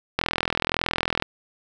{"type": "click train", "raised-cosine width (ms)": 0.3, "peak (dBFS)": -5, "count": 44, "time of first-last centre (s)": [0.19, 1.224], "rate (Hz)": 41.6, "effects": []}